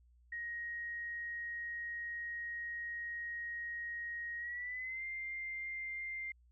sine tone with pitch glide, 1881 to 2099 Hz, A#6 to C7, +15 to +5 cents, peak -39 dBFS, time 0.32-6.32 s, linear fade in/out 5 ms, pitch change +190 cents, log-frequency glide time 4.38-5.04 s, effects added 60 Hz sine -63 dBFS peak until 6.51 s

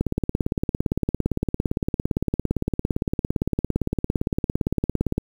click train, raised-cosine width 3 ms, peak -8 dBFS, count 92, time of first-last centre 0.01-5.18 s, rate 17.6 Hz, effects 7-bit

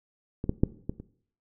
clicks, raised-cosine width 3 ms, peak -18 / -12 / -7 / -17 / -27 dBFS, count 5, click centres 0.441 / 0.494 / 0.635 / 0.895 / 1 s, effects noise-tail reverb RT60 0.6 s tail -18 dB re dry

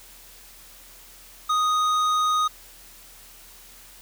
sine tone with hard clipping, 1244.5 Hz, D#6, in tune, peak -21 dBFS, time 1.49-2.48 s, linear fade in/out 10 ms, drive 10 dB, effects added 40 Hz sine -54 dBFS peak until 4.01 s + white hiss -48 dBFS RMS until 4.01 s

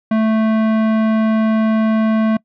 sine tone with tanh clipping, 220 Hz, A3, in tune, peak -14 dBFS, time 0.11-2.37 s, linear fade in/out 5 ms, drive 17 dB, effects noise-tail reverb RT60 0.1 s tail -24 dB re dry

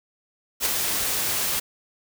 white noise with ADSR envelope, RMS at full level -21 dBFS, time 0.6-1.6 s, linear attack 52 ms, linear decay 18 ms, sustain -4 dB, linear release 9 ms, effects none

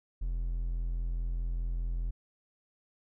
triangle tone, 42.4 Hz, E1, 50 cents sharp, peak -28 dBFS, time 0.21-2.11 s, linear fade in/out 10 ms, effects none

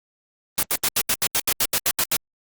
white noise bursts, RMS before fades -20 dBFS, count 13, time 0.58-2.165 s, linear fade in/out 0 ms, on 49 ms, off 79 ms, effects Opus 24 kbps

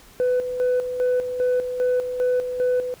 sine tone with tremolo, 499.6 Hz, B4, 20 cents sharp, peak -15 dBFS, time 0.2-2.94 s, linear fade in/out 0 ms, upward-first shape square, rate 2.5 Hz, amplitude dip 65%, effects tanh soft clip ceiling -16 dBFS + pink hiss -49 dBFS RMS until 3 s

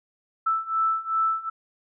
sine beating tone pair, 1318.5 / 1321.1 Hz, E6 / E6, 0 / +3 cents, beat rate 2.6 Hz, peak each -26 / -24 dBFS, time 0.46-1.5 s, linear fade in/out 10 ms, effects none

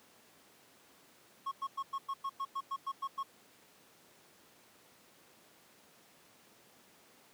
triangle tone bursts, 1093 Hz, C#6, 25 cents flat, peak -32 dBFS, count 12, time 1.46-3.232 s, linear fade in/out 10 ms, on 56 ms, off 100 ms, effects pink hiss -62 dBFS RMS until 7.33 s + high-pass 200 Hz 12 dB/octave

